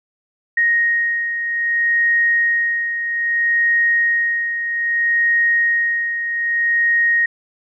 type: beating tone pair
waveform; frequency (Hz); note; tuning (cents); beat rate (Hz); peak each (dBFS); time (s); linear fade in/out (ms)
sine; 1870 / 1870.62; A#6 / A#6; +5 / +6; 0.62; -15 / -23; 0.57-7.26; 5
effects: none